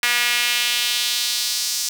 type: tone with high-pass filter sweep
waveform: sawtooth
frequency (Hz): 241.1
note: B3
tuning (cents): -41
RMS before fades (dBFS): -21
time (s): 0.03-1.89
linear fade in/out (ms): 2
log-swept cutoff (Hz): 2000 to 5600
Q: 1.8
effects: none